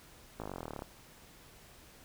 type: slowing click train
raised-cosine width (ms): 1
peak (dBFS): -26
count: 19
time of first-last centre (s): 0.4-0.821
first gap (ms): 18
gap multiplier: 1.03
effects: pink hiss -57 dBFS RMS until 2.04 s